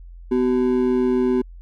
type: ring-modulated tone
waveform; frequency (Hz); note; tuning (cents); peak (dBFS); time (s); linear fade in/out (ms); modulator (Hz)
triangle; 314.7; D#4; +20; -11; 0.31-1.42; 10; 63.7
effects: added 43 Hz sine -37 dBFS peak until 1.61 s